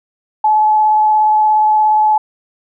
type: tone with vibrato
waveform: sine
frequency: 857 Hz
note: A5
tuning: 46 cents flat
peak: -8 dBFS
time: 0.44-2.18 s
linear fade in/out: 5 ms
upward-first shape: square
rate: 17 Hz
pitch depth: 8 cents each way
effects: none